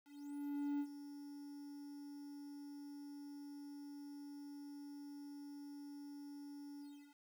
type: tone with ADSR envelope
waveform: triangle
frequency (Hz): 287.1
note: D4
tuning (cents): -39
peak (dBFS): -34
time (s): 0.04-7.17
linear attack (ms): 760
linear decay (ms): 63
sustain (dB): -13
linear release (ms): 360
effects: 11-bit